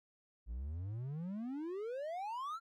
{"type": "exponential sweep", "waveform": "triangle", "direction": "up", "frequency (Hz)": [52.9, 1396.9], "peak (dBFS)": -37, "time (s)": [0.46, 2.6], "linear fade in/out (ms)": 50, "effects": []}